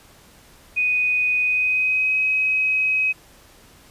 sine tone with pitch glide, 2489 to 2537 Hz, D#7 to D#7, 0 to +33 cents, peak -17 dBFS, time 0.76-3.13 s, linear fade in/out 20 ms, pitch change +33 cents, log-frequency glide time 1.42-2.17 s, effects pink hiss -50 dBFS RMS until 3.9 s + resampled to 32000 Hz

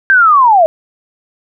sine linear sweep, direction down, 1600 to 614 Hz, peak -4 dBFS, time 0.1-0.66 s, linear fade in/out 0 ms, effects none

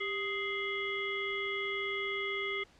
harmonic tone with a mistuned harmonic, 417.7 Hz, G#4, 10 cents sharp, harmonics 1 / 3 / 5 / 7 / 8, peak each -38 / -42 / -35 / -47 / -42 dBFS, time 0-2.64 s, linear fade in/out 10 ms, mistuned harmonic 1, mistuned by -90 cents, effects pink hiss -62 dBFS RMS until 2.79 s + low-pass 6000 Hz 12 dB/octave

